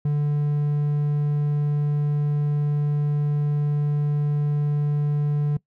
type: tone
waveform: triangle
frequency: 146.83 Hz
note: D3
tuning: in tune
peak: -17 dBFS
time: 0.05-5.57 s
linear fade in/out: 5 ms
effects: noise-tail reverb RT60 0.1 s tail -21 dB re dry